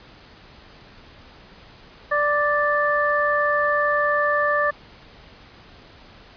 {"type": "harmonic tone", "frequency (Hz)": 587.3, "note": "D5", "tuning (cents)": 0, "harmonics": [1, 2, 3], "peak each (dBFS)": [-22, -22, -22], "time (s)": [2.11, 4.71], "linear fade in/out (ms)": 10, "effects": ["pink hiss -47 dBFS RMS until 6.36 s", "resampled to 11025 Hz"]}